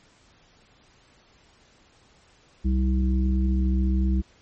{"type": "harmonic tone", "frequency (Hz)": 64.4, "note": "C2", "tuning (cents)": -27, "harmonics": [1, 3, 5], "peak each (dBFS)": [-20, -26, -32], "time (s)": [2.64, 4.22], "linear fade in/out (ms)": 20, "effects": ["pink hiss -58 dBFS RMS until 4.41 s", "MP3 32 kbps"]}